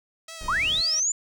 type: tone with vibrato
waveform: 5% pulse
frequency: 642 Hz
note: E5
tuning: 46 cents flat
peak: -26 dBFS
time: 0.28-1 s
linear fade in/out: 5 ms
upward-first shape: sine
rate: 4.1 Hz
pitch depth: 41 cents each way
type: noise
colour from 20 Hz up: brown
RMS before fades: -38 dBFS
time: 0.41-0.81 s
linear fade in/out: 2 ms
type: linear sweep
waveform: sine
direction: up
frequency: 932.3 to 7180 Hz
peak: -21 dBFS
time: 0.48-1.12 s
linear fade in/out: 5 ms
effects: none